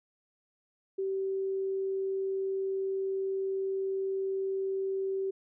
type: tone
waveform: sine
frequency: 385.9 Hz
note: G4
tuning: 27 cents flat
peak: -29 dBFS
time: 0.98-5.31 s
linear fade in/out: 10 ms
effects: none